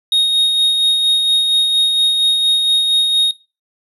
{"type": "tone with tremolo", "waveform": "triangle", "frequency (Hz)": 3731, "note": "A#7", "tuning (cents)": 1, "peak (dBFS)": -8, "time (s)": [0.12, 3.31], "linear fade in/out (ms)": 2, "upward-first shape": "sine", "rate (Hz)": 4.3, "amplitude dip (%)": 35, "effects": ["noise-tail reverb RT60 0.3 s tail -21 dB re dry", "resampled to 32000 Hz"]}